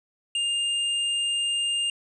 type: tone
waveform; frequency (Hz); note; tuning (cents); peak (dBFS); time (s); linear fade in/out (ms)
square; 2810; F7; +10; -24; 0.35-1.9; 2
effects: resampled to 22050 Hz + 11-bit